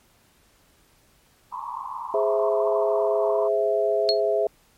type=band-pass noise; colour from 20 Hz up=white; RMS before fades=-33 dBFS; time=1.51-3.49 s; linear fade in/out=20 ms; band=880 to 1100 Hz; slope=96 dB/octave
type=chord; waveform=sine; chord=Ab augmented; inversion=none; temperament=equal; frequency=415.3 / 523.3 / 659.3 Hz; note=Ab4 / C5 / E5; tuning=0 / 0 / 0 cents; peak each=-23 / -27 / -22 dBFS; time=2.14-4.47 s; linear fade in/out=2 ms
type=tone with exponential decay; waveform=sine; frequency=4300 Hz; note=C8; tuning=47 cents sharp; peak=-15 dBFS; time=4.09-4.2 s; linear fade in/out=0 ms; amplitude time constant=23 ms
effects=pink hiss -60 dBFS RMS until 4.77 s + MP3 64 kbps